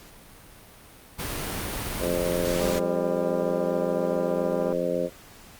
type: noise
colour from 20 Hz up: pink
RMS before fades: -31 dBFS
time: 1.18-2.8 s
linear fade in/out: 20 ms
type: harmonic tone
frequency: 87.31 Hz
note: F2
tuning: in tune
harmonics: 2 / 3 / 4 / 5 / 6 / 7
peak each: -33 / -34 / -32 / -32 / -27 / -31 dBFS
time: 1.99-5.1 s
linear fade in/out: 50 ms
type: click train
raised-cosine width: 1 ms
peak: -21 dBFS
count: 424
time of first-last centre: 2.6-4.726 s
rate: 199 Hz
effects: pink hiss -49 dBFS RMS until 5.59 s + Opus 48 kbps